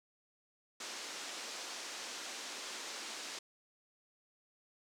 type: band-pass noise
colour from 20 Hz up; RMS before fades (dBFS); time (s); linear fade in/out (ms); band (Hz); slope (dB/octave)
white; -45; 0.8-3.39; 5; 250 to 7000; 24
effects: none